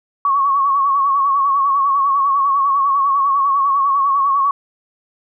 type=tone with vibrato; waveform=sine; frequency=1108.7 Hz; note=C#6; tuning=in tune; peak=-12 dBFS; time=0.25-4.51 s; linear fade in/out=2 ms; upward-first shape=sine; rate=10 Hz; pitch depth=56 cents each way; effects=none